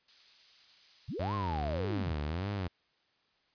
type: noise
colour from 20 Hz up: violet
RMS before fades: -46 dBFS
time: 0.08-1.79 s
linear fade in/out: 5 ms
type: linear two-way sweep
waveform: sine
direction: up then down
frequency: 73.42 to 1093 to 73.42 Hz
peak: -35 dBFS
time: 1.08-2.13 s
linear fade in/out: 10 ms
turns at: 1.34 s
type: tone with vibrato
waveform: sawtooth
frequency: 86.6 Hz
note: F2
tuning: 14 cents flat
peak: -29 dBFS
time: 1.19-2.68 s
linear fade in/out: 10 ms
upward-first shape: sine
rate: 1.7 Hz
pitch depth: 290 cents each way
effects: white hiss -72 dBFS RMS until 3.54 s + resampled to 11025 Hz

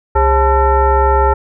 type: tone with frequency modulation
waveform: sine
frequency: 406.1 Hz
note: G#4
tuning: 39 cents flat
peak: -8 dBFS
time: 0.15-1.34 s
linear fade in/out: 10 ms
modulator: 472 Hz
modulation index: 1.7
effects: none

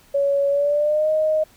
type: tone with pitch glide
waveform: sine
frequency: 561 to 622.5 Hz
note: C#5 to D#5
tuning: +21 to +1 cents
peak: -16 dBFS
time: 0.14-1.44 s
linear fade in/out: 10 ms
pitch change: +180 cents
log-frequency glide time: 0.49-1.1 s
effects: pink hiss -53 dBFS RMS until 1.56 s

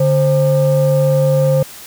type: tone pair together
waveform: sine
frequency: 145.34 / 527 Hz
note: D3 / C5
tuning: -18 / +12 cents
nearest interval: octave + minor seventh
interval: 2230 cents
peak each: -11 dBFS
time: 0-1.63 s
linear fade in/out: 5 ms
effects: tanh soft clip ceiling -6 dBFS + white hiss -35 dBFS RMS until 1.86 s

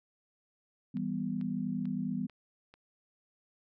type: chord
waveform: sine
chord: E minor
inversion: none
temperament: just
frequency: 164.81 / 197.78 / 247.2 Hz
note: E3 / G3 / B3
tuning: 0 / +16 / +2 cents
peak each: -38 / -35 / -35 dBFS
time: 0.94-2.27 s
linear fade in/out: 10 ms
type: click train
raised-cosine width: 0.3 ms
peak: -38 dBFS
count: 5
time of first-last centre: 0.97-2.74 s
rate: 2.26 Hz
effects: none

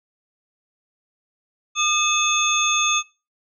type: tone cluster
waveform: sine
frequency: 1220 / 2580 / 3528 / 6460 Hz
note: D#6 / E7 / A7 / G#8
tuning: -34 / -38 / +4 / -49 cents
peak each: -23 dBFS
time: 1.75-3.03 s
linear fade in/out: 50 ms
effects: noise-tail reverb RT60 0.3 s tail -21 dB re dry

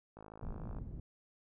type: click train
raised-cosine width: 1 ms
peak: -37 dBFS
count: 34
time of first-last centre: 0.17-0.786 s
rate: 53.6 Hz
type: low-pass noise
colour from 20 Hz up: pink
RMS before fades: -43 dBFS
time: 0.42-1 s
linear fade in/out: 5 ms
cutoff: 190 Hz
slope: 12 dB/octave
effects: none

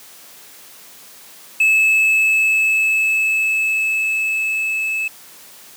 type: tone with level ramp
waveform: triangle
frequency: 2604 Hz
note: E7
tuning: 22 cents flat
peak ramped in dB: -9 to -17 dBFS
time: 1.6-5.08 s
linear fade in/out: 5 ms
effects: white hiss -42 dBFS RMS until 5.76 s + high-pass 150 Hz 12 dB/octave

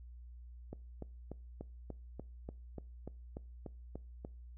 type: click train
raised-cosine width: 2 ms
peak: -30 dBFS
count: 13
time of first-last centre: 0.73-4.249 s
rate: 3.41 Hz
effects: noise-tail reverb RT60 0.4 s tail -23 dB re dry + added 60 Hz sine -49 dBFS peak until 4.57 s

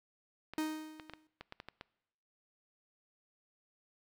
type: clicks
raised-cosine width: 0.3 ms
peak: -29 dBFS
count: 9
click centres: 0.536 / 0.998 / 1.097 / 1.136 / 1.41 / 1.524 / 1.601 / 1.686 / 1.811 s
type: tone with exponential decay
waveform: 45% pulse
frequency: 311.1 Hz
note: D#4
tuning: in tune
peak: -31 dBFS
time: 0.58-1.27 s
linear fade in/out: 1 ms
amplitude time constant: 150 ms
effects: noise-tail reverb RT60 0.9 s tail -23 dB re dry

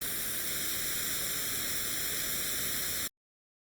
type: noise with comb filter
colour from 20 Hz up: white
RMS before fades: -33 dBFS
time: 0.01-3.08 s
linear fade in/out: 10 ms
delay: 0.54 ms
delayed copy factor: +0.9
effects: Opus 32 kbps

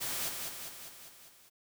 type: noise with echo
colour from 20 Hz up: white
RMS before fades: -36 dBFS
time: 0-0.3 s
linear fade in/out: 20 ms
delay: 200 ms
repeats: 6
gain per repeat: -4 dB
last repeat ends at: 1.5 s
effects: none

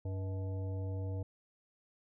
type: harmonic tone with a mistuned harmonic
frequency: 96 Hz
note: G2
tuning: 36 cents flat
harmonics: 1 / 3 / 5 / 7 / 9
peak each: -35 / -48 / -48 / -52 / -59 dBFS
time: 0.05-1.23 s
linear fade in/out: 5 ms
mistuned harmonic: 7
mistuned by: -91 cents
effects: none

